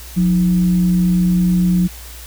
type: tone with frequency modulation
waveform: sine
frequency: 179.1 Hz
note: F3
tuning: 44 cents sharp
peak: -11 dBFS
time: 0.16-1.88 s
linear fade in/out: 20 ms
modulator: 138 Hz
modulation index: 0.3
effects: added 60 Hz sine -34 dBFS peak until 2.26 s + white hiss -37 dBFS RMS until 2.26 s